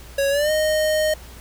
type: tone with pitch glide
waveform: square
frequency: 554.4 to 618.7 Hz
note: C#5 to D#5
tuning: 0 to -10 cents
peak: -18 dBFS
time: 0.18-1.14 s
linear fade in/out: 5 ms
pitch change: +190 cents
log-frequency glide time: 0.3-0.51 s
effects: added 60 Hz sine -40 dBFS peak until 1.4 s + pink hiss -44 dBFS RMS until 1.4 s